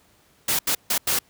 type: noise bursts at uneven times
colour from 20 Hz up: white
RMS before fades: -22 dBFS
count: 4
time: 0.48-0.59 / 0.67-0.75 / 0.9-0.98 / 1.07-1.19 s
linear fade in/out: 5 ms
effects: pink hiss -59 dBFS RMS until 1.29 s + high-pass 60 Hz 12 dB/octave